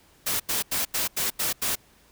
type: noise bursts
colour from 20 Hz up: white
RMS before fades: -26 dBFS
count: 7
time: 0.26-1.756 s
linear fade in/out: 10 ms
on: 140 ms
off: 86 ms
effects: pink hiss -58 dBFS RMS until 2.11 s